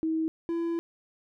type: tone pair in turn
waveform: sine / triangle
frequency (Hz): 320.2 / 335.8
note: D#4 / E4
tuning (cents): +50 / +32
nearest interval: minor second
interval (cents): 82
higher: second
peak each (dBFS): -25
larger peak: neither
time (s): 0.03-0.28 / 0.49-0.79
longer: second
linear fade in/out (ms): 0
effects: none